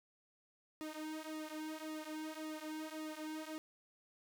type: tone with flanger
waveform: sawtooth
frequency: 311.1 Hz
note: D#4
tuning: in tune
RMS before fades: -45 dBFS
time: 0.81-3.58 s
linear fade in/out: 0 ms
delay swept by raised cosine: 1.9 to 4.9 ms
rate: 1.8 Hz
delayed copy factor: -0.85
effects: none